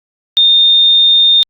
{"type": "tone", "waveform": "sine", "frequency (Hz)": 3644, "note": "A#7", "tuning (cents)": -40, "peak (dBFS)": -5, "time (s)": [0.37, 1.43], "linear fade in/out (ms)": 0, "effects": ["Opus 48 kbps"]}